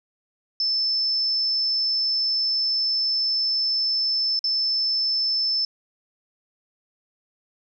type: tone with dropouts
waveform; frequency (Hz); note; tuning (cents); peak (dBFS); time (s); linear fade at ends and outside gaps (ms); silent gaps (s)
sine; 5274; E8; 0; -20; 0.6-5.65; 2; 4.392-4.441
effects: none

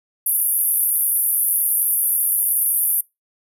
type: band-pass noise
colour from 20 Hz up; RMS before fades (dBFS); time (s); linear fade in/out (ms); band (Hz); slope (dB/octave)
pink; -19; 0.26-3.01; 5; 10000 to 14000; 96
effects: noise-tail reverb RT60 0.2 s tail -24 dB re dry

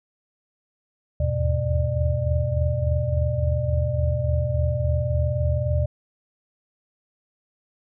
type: tone cluster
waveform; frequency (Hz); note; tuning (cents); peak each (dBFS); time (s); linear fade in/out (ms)
sine; 77.2 / 80.7 / 100.4 / 123.7 / 597; D#2 / E2 / G2 / B2 / D5; -13 / -36 / +42 / +3 / +28; -28 / -24 / -30 / -24 / -28; 1.2-5.86; 5
effects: none

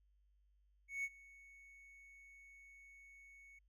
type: tone with ADSR envelope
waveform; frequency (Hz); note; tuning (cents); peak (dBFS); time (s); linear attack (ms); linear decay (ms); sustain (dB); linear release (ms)
triangle; 2217; C#7; 0; -35; 0.88-3.59; 160; 46; -22; 6
effects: added 50 Hz sine -70 dBFS peak until 3.68 s

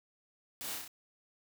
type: noise with echo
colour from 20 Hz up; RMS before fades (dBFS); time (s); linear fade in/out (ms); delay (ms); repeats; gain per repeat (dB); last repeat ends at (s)
white; -42; 0.61-0.75; 0; 32; 4; -2; 0.878
effects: none

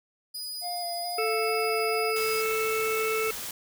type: tone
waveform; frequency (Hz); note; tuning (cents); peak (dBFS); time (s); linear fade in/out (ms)
sawtooth; 4953; D#8; -9; -31; 0.34-2.42; 10
type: tone with vibrato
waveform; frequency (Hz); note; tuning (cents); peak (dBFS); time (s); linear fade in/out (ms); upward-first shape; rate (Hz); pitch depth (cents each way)
triangle; 698.5; F5; 0; -30; 0.61-2.14; 50; square; 2.3; 16
type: harmonic tone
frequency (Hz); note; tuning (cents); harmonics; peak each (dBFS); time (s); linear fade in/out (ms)
440.2; A4; +1; 1 / 3 / 5 / 6; -27 / -32 / -34 / -35; 1.18-3.31; 5
type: noise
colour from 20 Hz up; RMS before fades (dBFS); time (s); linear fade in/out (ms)
white; -36; 2.16-3.51; 2
effects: none

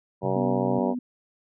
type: harmonic tone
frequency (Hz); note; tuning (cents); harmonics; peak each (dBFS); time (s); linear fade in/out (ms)
95.2; F#2; +50; 2 / 3 / 4 / 5 / 6 / 7 / 8 / 9 / 10; -31 / -35 / -30 / -31 / -30 / -33 / -35 / -36 / -35; 0.21-0.95; 50
type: tone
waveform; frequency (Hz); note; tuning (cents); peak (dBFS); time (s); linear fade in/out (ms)
sine; 130.1; C3; -9; -30; 0.23-0.79; 5
type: tone with tremolo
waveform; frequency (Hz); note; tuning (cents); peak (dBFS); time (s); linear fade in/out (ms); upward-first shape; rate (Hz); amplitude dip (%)
sine; 247.8; B3; +6; -25; 0.36-0.99; 5; sine; 2.7; 25
effects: none

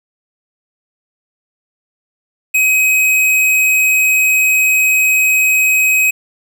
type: tone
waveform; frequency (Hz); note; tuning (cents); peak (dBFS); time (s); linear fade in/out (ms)
square; 2532; D#7; +30; -10; 2.54-6.11; 10
effects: 8-bit

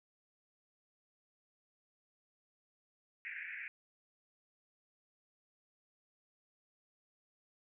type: band-pass noise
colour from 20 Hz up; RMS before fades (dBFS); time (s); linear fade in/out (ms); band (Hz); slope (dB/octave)
pink; -45; 3.25-3.68; 0; 1600 to 2500; 96
effects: none

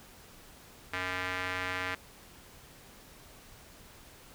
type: tone with band-pass filter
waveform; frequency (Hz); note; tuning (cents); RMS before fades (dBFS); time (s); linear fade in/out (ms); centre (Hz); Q
square; 91.9; F#2; -11; -35; 0.93-1.95; 5; 1900; 1.8
effects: pink hiss -54 dBFS RMS until 4.34 s

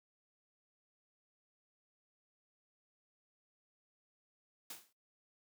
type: noise with exponential decay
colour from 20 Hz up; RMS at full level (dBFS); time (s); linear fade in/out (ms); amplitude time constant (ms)
white; -43; 4.7-4.93; 5; 50
effects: noise-tail reverb RT60 0.3 s tail -26 dB re dry + high-pass 150 Hz 12 dB/octave

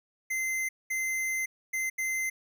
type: tone bursts at uneven times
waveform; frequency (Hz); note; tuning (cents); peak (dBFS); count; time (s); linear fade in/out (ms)
square; 2071; C7; -18; -29; 4; 0.3-0.69 / 0.9-1.46 / 1.73-1.9 / 1.98-2.3; 10
effects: none

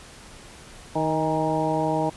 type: harmonic tone with a mistuned harmonic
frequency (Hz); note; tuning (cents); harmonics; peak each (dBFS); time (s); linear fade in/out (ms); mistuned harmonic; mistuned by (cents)
156.8; D#3; +14; 1 / 2 / 3 / 4 / 5 / 6; -29 / -27 / -30 / -27 / -28 / -29; 0.95-2.1; 10; 5; +52
effects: pink hiss -45 dBFS RMS until 2.16 s + resampled to 24000 Hz

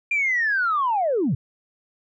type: linear sweep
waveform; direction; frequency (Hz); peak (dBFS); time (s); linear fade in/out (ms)
sine; down; 2413 to 103.83; -18; 0.11-1.35; 5
effects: tanh soft clip ceiling -14 dBFS

